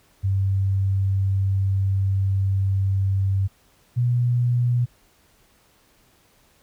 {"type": "tone pair in turn", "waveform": "sine", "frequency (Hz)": [97, 121.62], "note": ["G2", "B2"], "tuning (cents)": [-18, -26], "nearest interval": "major third", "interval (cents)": 392, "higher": "second", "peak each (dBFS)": [-18, -17], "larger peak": "second", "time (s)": [[0.23, 3.48], [3.96, 4.86]], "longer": "first", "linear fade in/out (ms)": 20, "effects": ["pink hiss -59 dBFS RMS until 6.62 s"]}